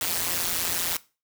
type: noise with amplitude modulation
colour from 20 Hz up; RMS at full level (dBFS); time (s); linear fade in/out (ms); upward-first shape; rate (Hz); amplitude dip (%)
white; -23; 0.01-0.97; 2; sine; 172; 100
effects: noise-tail reverb RT60 0.3 s tail -19 dB re dry